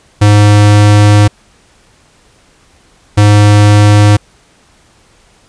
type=tone pair in turn; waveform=square; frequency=103.9 / 103.9 Hz; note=G#2 / G#2; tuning=+1 / +1 cents; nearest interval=unison; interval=0 cents; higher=neither; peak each=-3 dBFS; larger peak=neither; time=0.21-1.28 / 3.17-4.17 s; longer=first; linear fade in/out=10 ms; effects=pink hiss -47 dBFS RMS until 5.48 s + resampled to 22050 Hz